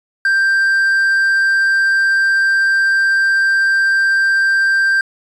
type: tone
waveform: triangle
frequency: 1577 Hz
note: G6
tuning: 10 cents sharp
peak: -9 dBFS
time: 0.25-5.01 s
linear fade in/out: 2 ms
effects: resampled to 24000 Hz